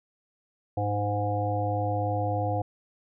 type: harmonic tone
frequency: 103.1 Hz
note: G#2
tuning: 12 cents flat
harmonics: 1 / 3 / 5 / 7 / 8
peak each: -28 / -35 / -32 / -30 / -37 dBFS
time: 0.77-2.62 s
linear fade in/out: 5 ms
effects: none